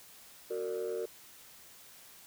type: chord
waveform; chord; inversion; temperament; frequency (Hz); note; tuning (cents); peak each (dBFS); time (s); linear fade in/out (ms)
sine; Gb augmented; none; equal with one note detuned; 370 / 458.9 / 587.3; Gb4 / Bb4 / D5; 0 / -27 / 0; -36 / -34 / -40; 0.5-1.06; 10
effects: tanh soft clip ceiling -29 dBFS + white hiss -55 dBFS RMS until 2.26 s